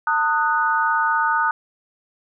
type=chord; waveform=sine; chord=D# diminished; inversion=second; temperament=equal with one note detuned; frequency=900.6 / 1244.5 / 1480 Hz; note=A5 / D#6 / F#6; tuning=+40 / 0 / 0 cents; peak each=-21 dBFS; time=0.07-1.51 s; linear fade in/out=2 ms; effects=none